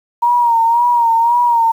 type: tone with vibrato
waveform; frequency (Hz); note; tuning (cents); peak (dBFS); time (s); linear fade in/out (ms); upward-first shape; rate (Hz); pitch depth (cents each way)
sine; 939; A#5; +12; -9; 0.22-1.72; 10; sine; 1.9; 54
effects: 7-bit